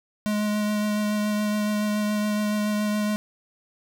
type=tone with vibrato; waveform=square; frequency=210 Hz; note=G#3; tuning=19 cents sharp; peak=-23 dBFS; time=0.26-3.16 s; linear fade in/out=0 ms; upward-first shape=triangle; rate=7.1 Hz; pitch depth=14 cents each way; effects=none